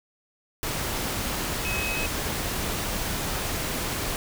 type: tone in noise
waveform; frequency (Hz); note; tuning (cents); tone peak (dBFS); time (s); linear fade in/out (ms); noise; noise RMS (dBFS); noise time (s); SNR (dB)
sine; 2552; D#7; +43; -29; 1.65-2.06; 0; pink; -29; 0.63-4.16; -3
effects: none